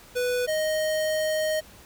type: tone pair in turn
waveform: square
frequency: 494.2 / 622.7 Hz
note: B4 / D#5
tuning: +1 / +1 cents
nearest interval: major third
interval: 400 cents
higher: second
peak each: -24 / -24 dBFS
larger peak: neither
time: 0.15-0.47 / 0.47-1.61 s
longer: second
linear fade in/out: 20 ms
effects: pink hiss -50 dBFS RMS until 1.85 s